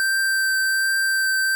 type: tone with vibrato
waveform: square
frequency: 1562 Hz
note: G6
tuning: 7 cents flat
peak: -19 dBFS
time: 0-1.55 s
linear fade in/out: 0 ms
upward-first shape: triangle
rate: 1.3 Hz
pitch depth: 12 cents each way
effects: none